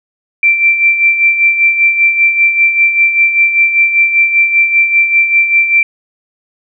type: tone with tremolo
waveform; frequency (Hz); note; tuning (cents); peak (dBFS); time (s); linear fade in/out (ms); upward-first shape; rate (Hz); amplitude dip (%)
sine; 2349; D7; 0; -4; 0.43-5.83; 2; sine; 5.1; 60
effects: none